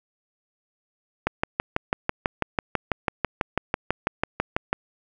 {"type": "click train", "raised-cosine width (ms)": 0.5, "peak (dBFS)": -6, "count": 22, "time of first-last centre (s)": [1.27, 4.73], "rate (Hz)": 6.07, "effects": []}